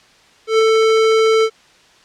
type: tone with ADSR envelope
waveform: square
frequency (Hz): 443.1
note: A4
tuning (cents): +12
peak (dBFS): -9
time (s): 0.47-1.5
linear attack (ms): 120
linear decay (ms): 6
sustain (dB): -2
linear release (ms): 63
effects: white hiss -49 dBFS RMS until 2.04 s + low-pass 5000 Hz 12 dB/octave